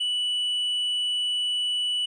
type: tone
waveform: triangle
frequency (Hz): 2960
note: F#7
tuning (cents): 0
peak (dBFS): -22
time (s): 0-2.06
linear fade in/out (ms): 10
effects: resampled to 22050 Hz